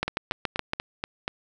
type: two click trains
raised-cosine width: 0.3 ms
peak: -12 / -9 dBFS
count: 6 / 6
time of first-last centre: 0.08-1.279 / 0.03-0.734 s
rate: 4.17 / 7.1 Hz
effects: none

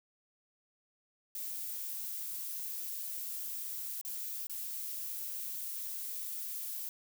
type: noise with dropouts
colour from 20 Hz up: violet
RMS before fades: -40 dBFS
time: 1.35-6.89 s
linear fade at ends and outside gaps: 2 ms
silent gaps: 4.013-4.049 / 4.47-4.496 s
effects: none

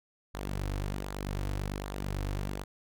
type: tone with flanger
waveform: sawtooth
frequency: 49 Hz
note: G1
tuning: in tune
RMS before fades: -35 dBFS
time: 0.34-2.64 s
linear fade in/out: 10 ms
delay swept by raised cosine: 0.35 to 5.15 ms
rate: 1.3 Hz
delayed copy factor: -0.5
effects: none

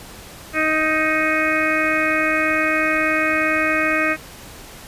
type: harmonic tone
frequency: 312.6 Hz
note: D#4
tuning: 8 cents sharp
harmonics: 1 / 2 / 4 / 5 / 6 / 7 / 8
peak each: -24 / -24 / -24 / -24 / -24 / -24 / -24 dBFS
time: 0.53-4.17 s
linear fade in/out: 50 ms
effects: pink hiss -39 dBFS RMS until 4.87 s + resampled to 32000 Hz

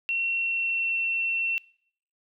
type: tone with pitch glide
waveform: sine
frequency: 2723 to 2706 Hz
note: F7 to E7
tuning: -44 to +45 cents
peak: -24 dBFS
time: 0.09-1.58 s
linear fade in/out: 0 ms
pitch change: -11 cents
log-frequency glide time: 0.38-0.95 s
effects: noise-tail reverb RT60 0.6 s tail -23 dB re dry

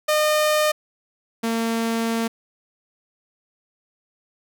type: tone pair in turn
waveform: sawtooth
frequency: 609 / 228.1 Hz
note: D#5 / A#3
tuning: -37 / -37 cents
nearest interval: octave + perfect fourth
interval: 1700 cents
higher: first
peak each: -13 / -17 dBFS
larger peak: first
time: 0.08-0.72 / 1.43-2.28 s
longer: second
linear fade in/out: 10 ms
effects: none

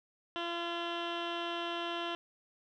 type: tone with low-pass filter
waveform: 15% pulse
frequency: 341.8 Hz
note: F4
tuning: 37 cents flat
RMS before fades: -37 dBFS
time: 0.36-2.15 s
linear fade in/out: 0 ms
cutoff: 2900 Hz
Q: 3.8
effects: none

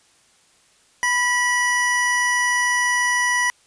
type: tone pair together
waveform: square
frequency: 987.8 / 1945.6 Hz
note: B5 / B6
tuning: 0 / -26 cents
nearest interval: octave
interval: 1174 cents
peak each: -24 / -19 dBFS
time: 1.03-3.5 s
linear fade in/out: 0 ms
effects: white hiss -57 dBFS RMS until 3.66 s + resampled to 22050 Hz

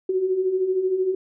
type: beating tone pair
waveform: sine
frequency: 363.1 / 376.1 Hz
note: F#4 / F#4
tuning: -33 / +28 cents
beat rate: 13 Hz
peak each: -28 / -20 dBFS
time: 0.09-1.15 s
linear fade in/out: 5 ms
effects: none

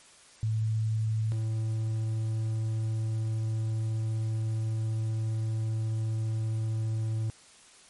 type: tone pair in turn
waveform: sine / triangle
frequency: 110 / 110.64 Hz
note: A2 / A2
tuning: 0 / +10 cents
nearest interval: unison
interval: 10 cents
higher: second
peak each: -25 dBFS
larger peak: neither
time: 0.43-1.32 / 1.32-7.3 s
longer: second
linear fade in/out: 0 ms
effects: white hiss -55 dBFS RMS until 7.89 s + MP3 48 kbps

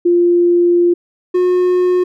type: tone pair in turn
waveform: sine / triangle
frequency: 348.4 / 361.6 Hz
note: F4 / F#4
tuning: -4 / -40 cents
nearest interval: minor second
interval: 64 cents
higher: second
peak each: -8 dBFS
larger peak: neither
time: 0.05-0.94 / 1.34-2.04 s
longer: first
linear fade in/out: 10 ms
effects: none

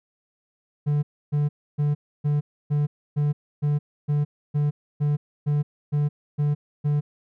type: tone bursts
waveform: triangle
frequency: 146.83 Hz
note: D3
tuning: in tune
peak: -17 dBFS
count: 14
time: 0.86-7.01 s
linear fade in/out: 20 ms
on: 170 ms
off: 290 ms
effects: none

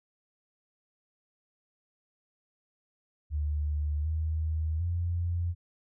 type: tone with pitch steps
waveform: sine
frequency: 74.5 / 79 / 86.5 Hz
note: D2 / D#2 / F2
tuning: +25 / +27 / -16 cents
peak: -27 dBFS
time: 3.3-5.55 s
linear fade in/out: 50 ms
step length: 750 ms
effects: none

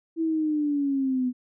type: linear sweep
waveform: sine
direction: down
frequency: 329.5 to 246.9 Hz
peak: -22 dBFS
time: 0.16-1.33 s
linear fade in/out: 50 ms
effects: none

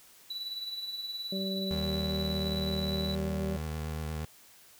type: tone with tremolo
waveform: triangle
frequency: 3951 Hz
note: B7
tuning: in tune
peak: -32 dBFS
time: 0.3-3.15 s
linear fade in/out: 5 ms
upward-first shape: sine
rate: 19 Hz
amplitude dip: 50%
type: harmonic tone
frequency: 192.5 Hz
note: G3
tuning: 31 cents flat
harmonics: 1 / 2 / 3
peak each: -33 / -39 / -40 dBFS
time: 1.32-3.57 s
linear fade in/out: 5 ms
type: tone with vibrato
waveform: 25% pulse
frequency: 77.78 Hz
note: D#2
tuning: in tune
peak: -30 dBFS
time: 1.71-4.25 s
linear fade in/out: 0 ms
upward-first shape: sine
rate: 8.4 Hz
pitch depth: 29 cents each way
effects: white hiss -57 dBFS RMS until 4.79 s

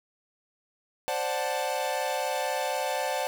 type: chord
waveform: 45% pulse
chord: D dominant seventh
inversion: third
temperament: equal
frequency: 523.3 / 587.3 / 740 / 880 Hz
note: C5 / D5 / F#5 / A5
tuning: 0 / 0 / 0 / 0 cents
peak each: -33 dBFS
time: 1.08-3.27 s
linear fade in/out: 0 ms
effects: none

